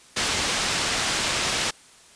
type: low-pass noise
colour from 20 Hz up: white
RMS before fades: -25 dBFS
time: 0.16-1.71 s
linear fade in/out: 10 ms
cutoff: 5600 Hz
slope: 12 dB/octave
effects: white hiss -51 dBFS RMS until 2.15 s + resampled to 22050 Hz